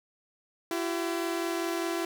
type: tone pair together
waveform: sawtooth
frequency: 337 / 382 Hz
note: E4 / G4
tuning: +38 / -45 cents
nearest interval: major second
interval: 217 cents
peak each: -26 / -31 dBFS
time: 0.71-2.05 s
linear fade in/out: 2 ms
effects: none